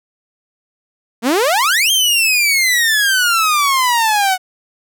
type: exponential two-way sweep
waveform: sawtooth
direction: up then down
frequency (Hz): 216.8 to 3224 to 732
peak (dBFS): -8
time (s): 1.22-4.38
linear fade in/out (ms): 50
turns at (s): 1.91
effects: none